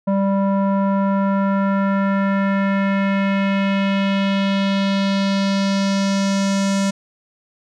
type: tone with low-pass filter sweep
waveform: square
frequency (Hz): 196.3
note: G3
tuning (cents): +3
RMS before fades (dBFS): -18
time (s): 0.07-6.91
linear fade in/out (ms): 10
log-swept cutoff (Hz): 810 to 7400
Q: 2
effects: none